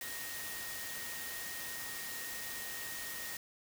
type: tone in noise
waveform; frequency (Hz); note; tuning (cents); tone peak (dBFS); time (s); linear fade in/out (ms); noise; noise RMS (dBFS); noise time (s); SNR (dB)
sine; 1864.7; A#6; 0; -46; 0.01-3.37; 2; white; -43; 0.01-3.37; -6
effects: none